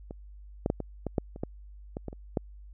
clicks, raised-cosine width 2 ms, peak -26 / -13 / -12 / -20 / -18 / -12 / -29 / -17 / -21 / -22 / -30 / -13 dBFS, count 12, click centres 0.109 / 0.661 / 0.701 / 0.803 / 1.067 / 1.182 / 1.361 / 1.435 / 1.969 / 2.083 / 2.129 / 2.372 s, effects added 50 Hz sine -45 dBFS peak until 2.73 s

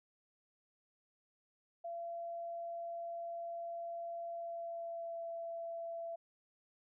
sine tone with pitch glide, 680 to 671.4 Hz, F5 to E5, -46 to +32 cents, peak -40 dBFS, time 1.84-6.16 s, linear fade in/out 10 ms, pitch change -22 cents, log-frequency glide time 4.28-5.22 s, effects none

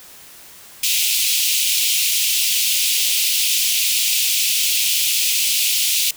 pink high-pass noise, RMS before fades -18 dBFS, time 0.83-6.11 s, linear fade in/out 5 ms, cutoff 2500 Hz, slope 48 dB/octave, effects white hiss -42 dBFS RMS until 6.16 s

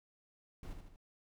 brown noise with echo, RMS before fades -44 dBFS, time 0.63-0.73 s, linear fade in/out 2 ms, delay 77 ms, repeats 3, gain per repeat -5 dB, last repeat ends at 0.961 s, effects none

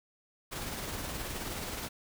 pink noise with tremolo, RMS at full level -37 dBFS, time 0.51-1.89 s, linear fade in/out 20 ms, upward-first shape sine, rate 19 Hz, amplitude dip 30%, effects none

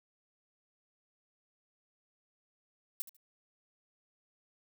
violet noise with echo, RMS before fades -36 dBFS, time 3-3.02 s, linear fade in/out 0 ms, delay 73 ms, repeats 2, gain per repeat -14 dB, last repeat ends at 3.166 s, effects none

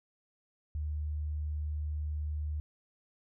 sine tone, 75.4 Hz, D2, 46 cents sharp, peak -32 dBFS, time 0.75-2.6 s, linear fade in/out 0 ms, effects none

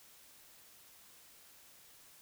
silence, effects white hiss -60 dBFS RMS until 2.21 s

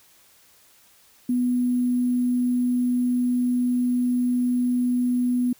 sine tone with sample-and-hold, 247 Hz, B3, in tune, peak -19 dBFS, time 1.29-5.53 s, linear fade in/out 5 ms, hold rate 11025 Hz, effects white hiss -56 dBFS RMS until 5.59 s

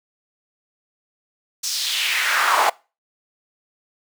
brown noise with high-pass filter sweep, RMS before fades -20 dBFS, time 1.63-2.7 s, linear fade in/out 10 ms, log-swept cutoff 5900 to 790 Hz, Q 2.7, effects noise-tail reverb RT60 0.3 s tail -23 dB re dry + high-pass 400 Hz 12 dB/octave

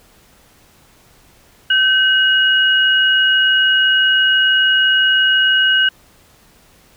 sine tone pair together, 1539 / 2893 Hz, G6 / F#7, -32 / -40 cents, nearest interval major seventh, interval 1092 cents, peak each -13 dBFS, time 1.7-5.89 s, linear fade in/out 5 ms, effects pink hiss -50 dBFS RMS until 6.96 s

